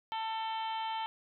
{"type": "harmonic tone with a mistuned harmonic", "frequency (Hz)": 445, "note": "A4", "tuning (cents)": 20, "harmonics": [2, 3, 4, 5, 6, 7, 8, 9], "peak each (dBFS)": [-34, -47, -50, -49, -52, -44, -54, -56], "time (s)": [0.12, 1.06], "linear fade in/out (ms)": 0, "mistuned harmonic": 9, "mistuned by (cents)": -24, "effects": []}